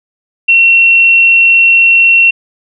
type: tone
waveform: sine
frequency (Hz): 2722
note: F7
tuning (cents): -45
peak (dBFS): -3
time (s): 0.48-2.31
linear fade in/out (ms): 10
effects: none